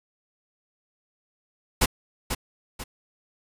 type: noise with echo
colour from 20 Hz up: pink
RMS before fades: -19 dBFS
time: 1.81-1.86 s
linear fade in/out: 10 ms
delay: 490 ms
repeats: 2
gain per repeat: -8 dB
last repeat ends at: 2.84 s
effects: resampled to 32000 Hz